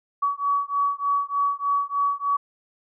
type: beating tone pair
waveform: sine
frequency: 1132 / 1135.3 Hz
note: C#6 / C#6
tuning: +36 / +41 cents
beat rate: 3.3 Hz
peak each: -24 dBFS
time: 0.22-2.37 s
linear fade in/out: 10 ms
effects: none